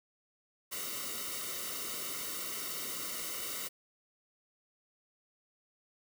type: noise with comb filter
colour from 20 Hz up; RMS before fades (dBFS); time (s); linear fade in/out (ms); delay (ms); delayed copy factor
white; -39; 0.71-3.69; 20; 1.2; -0.8
effects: none